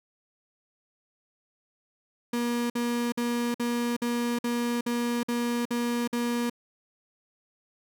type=tone bursts; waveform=35% pulse; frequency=238.7 Hz; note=A#3; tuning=41 cents sharp; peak=-24 dBFS; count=10; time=2.33-6.498 s; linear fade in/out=5 ms; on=370 ms; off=52 ms; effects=none